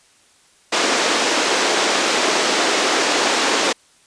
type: band-pass noise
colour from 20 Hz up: pink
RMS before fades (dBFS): -18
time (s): 0.72-3.73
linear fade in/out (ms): 10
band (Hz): 300 to 7300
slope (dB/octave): 24
effects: white hiss -54 dBFS RMS until 4.06 s + resampled to 22050 Hz